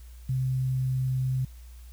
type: tone with quantisation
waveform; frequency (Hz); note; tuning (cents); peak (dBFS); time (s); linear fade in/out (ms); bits
sine; 129.9; C3; -12; -24; 0.29-1.45; 5; 9
effects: added 60 Hz sine -43 dBFS peak until 1.92 s + white hiss -59 dBFS RMS until 1.92 s